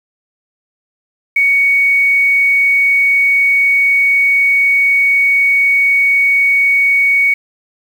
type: tone with quantisation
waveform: sine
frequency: 2234 Hz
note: C#7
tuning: 13 cents sharp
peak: -8 dBFS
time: 1.36-7.34 s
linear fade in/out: 5 ms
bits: 6
effects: none